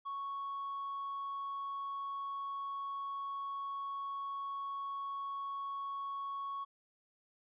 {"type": "tone", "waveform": "triangle", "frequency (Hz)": 1108.7, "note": "C#6", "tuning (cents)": 0, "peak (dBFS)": -35, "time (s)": [0.05, 6.65], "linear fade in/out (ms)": 20, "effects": ["tanh soft clip ceiling -33 dBFS", "resampled to 8000 Hz"]}